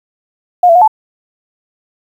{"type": "tone with pitch steps", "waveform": "sine", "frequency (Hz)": [714, 671, 720, 870], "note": ["F5", "E5", "F#5", "A5"], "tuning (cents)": [38, 31, -47, -20], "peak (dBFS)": -3, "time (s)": [0.63, 0.878], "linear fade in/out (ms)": 5, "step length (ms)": 62, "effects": ["7-bit"]}